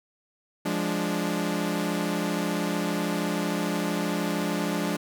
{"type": "chord", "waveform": "sawtooth", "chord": "D diminished", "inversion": "first", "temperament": "equal", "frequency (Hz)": [174.61, 207.7, 293.7], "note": ["F3", "Ab3", "D4"], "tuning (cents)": [0, 0, 0], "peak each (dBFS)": -26, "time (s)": [0.65, 4.97], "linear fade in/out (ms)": 10, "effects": []}